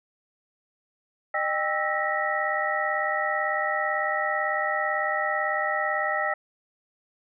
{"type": "tone cluster", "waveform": "sine", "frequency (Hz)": [611, 791, 1315, 1865, 1943], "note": ["D#5", "G5", "E6", "A#6", "B6"], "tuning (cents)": [-32, 15, -5, 0, -29], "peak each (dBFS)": -30, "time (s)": [1.34, 6.34], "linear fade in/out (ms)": 5, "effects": []}